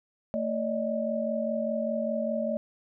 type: tone cluster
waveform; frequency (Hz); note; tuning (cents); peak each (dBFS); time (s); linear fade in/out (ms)
sine; 225.3 / 576 / 621; A3 / D5 / D#5; +41 / -34 / -3; -31; 0.34-2.57; 0
effects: none